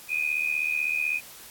sine tone pair together, 2440 / 2516 Hz, D#7 / D#7, -34 / +19 cents, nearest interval minor second, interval 53 cents, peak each -27 / -27 dBFS, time 0.08-1.21 s, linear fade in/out 50 ms, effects white hiss -46 dBFS RMS until 1.5 s + AAC 64 kbps

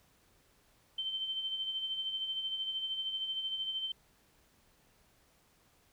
sine tone with tremolo, 3101 Hz, G7, 19 cents flat, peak -32 dBFS, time 0.98-3.92 s, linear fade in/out 5 ms, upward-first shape sine, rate 13 Hz, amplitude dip 50%, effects pink hiss -68 dBFS RMS until 5.92 s

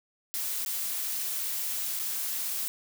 blue noise with dropouts, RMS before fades -32 dBFS, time 0.34-2.68 s, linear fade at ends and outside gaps 0 ms, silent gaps 0.649-0.661 / 1.991-1.997 s, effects none

